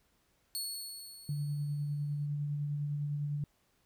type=tone with exponential decay; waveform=20% pulse; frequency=4388 Hz; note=C#8; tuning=18 cents flat; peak=-28 dBFS; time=0.55-2.26 s; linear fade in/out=0 ms; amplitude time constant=370 ms
type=tone with tremolo; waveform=sine; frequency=145.9 Hz; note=D3; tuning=11 cents flat; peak=-31 dBFS; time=1.29-3.44 s; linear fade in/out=2 ms; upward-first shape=sine; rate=9.9 Hz; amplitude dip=25%
effects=pink hiss -73 dBFS RMS until 3.85 s